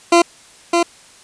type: tone with echo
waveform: 20% pulse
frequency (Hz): 342.2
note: F4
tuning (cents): -35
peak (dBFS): -3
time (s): 0.12-0.22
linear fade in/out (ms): 5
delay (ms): 610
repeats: 1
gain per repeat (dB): -4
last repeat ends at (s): 0.83
effects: white hiss -45 dBFS RMS until 1.23 s + resampled to 22050 Hz